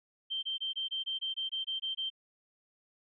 sine tone bursts, 3136 Hz, G7, in tune, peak -32 dBFS, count 12, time 0.3-2.102 s, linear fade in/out 20 ms, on 130 ms, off 22 ms, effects none

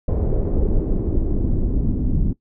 brown noise with low-pass filter sweep, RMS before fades -19 dBFS, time 0.08-2.33 s, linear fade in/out 5 ms, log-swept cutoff 520 to 250 Hz, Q 2, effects noise-tail reverb RT60 0.1 s tail -17 dB re dry

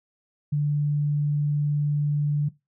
sine tone, 146.83 Hz, D3, in tune, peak -20 dBFS, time 0.52-2.49 s, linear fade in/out 10 ms, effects noise-tail reverb RT60 0.2 s tail -18 dB re dry

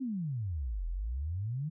sine exponential two-way sweep, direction down then up, 276.2 to 40 to 161.7 Hz, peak -32 dBFS, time 0-1.7 s, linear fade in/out 20 ms, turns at 0.87 s, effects none

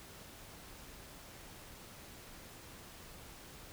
silence, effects pink hiss -53 dBFS RMS until 3.72 s

